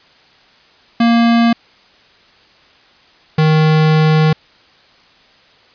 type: tone pair in turn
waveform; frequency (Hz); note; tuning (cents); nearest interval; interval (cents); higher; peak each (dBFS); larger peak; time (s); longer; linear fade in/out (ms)
square; 233.1 / 156.12; A#3 / D#3; 0 / +6; perfect fifth; 694; first; -9; neither; 1-1.53 / 3.38-4.33; second; 5
effects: white hiss -48 dBFS RMS until 5.74 s + resampled to 11025 Hz